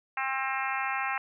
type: harmonic tone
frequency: 266.3 Hz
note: C4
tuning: 31 cents sharp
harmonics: 3 / 4 / 5 / 6 / 7 / 8 / 9 / 10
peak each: -34 / -35 / -36 / -37 / -37 / -38 / -39 / -39 dBFS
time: 0.17-1.18 s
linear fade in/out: 2 ms
effects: none